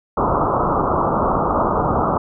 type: low-pass noise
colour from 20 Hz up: white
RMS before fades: -18 dBFS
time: 0.17-2.18 s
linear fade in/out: 5 ms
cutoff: 1300 Hz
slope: 96 dB/octave
effects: none